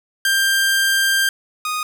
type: tone pair in turn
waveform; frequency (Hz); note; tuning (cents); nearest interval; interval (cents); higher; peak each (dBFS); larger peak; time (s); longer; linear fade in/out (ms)
sawtooth; 1586 / 1240.1; G6 / D#6; +20 / -6; major third; 426; first; -11 / -17; first; 0.25-1.29 / 1.65-1.83; first; 2
effects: none